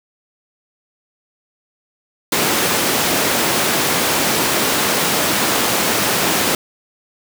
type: high-pass noise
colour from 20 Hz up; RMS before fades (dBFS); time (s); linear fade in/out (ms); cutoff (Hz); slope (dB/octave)
pink; -17; 2.32-6.55; 2; 220; 12
effects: none